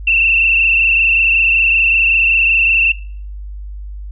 sine tone with frequency modulation, 2686 Hz, E7, 32 cents sharp, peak -9 dBFS, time 0.07-2.92 s, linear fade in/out 5 ms, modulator 25.3 Hz, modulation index 2.8, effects noise-tail reverb RT60 0.5 s tail -21 dB re dry + added 50 Hz sine -25 dBFS peak until 4.11 s

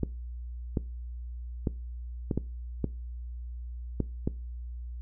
clicks, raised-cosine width 3 ms, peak -14 dBFS, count 8, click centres 0.033 / 0.772 / 1.672 / 2.312 / 2.376 / 2.843 / 4.003 / 4.275 s, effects noise-tail reverb RT60 0.3 s tail -21 dB re dry + added 60 Hz sine -36 dBFS peak until 5.01 s

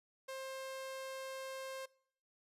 sawtooth tone, 530 Hz, C5, 22 cents sharp, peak -39 dBFS, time 0.28-1.86 s, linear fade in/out 10 ms, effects noise-tail reverb RT60 0.6 s tail -23 dB re dry + resampled to 32000 Hz

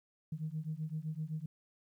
sine beating tone pair, 152.5 / 160.3 Hz, D#3 / E3, -34 / -48 cents, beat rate 7.8 Hz, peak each -39 / -39 dBFS, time 0.32-1.46 s, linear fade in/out 5 ms, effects tanh soft clip ceiling -29 dBFS + 12-bit

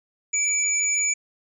sine tone pair together, 2322 / 6898 Hz, D7 / A8, -20 / -35 cents, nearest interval octave + perfect fifth, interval 1885 cents, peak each -26 / -21 dBFS, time 0.33-1.14 s, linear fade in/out 10 ms, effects none

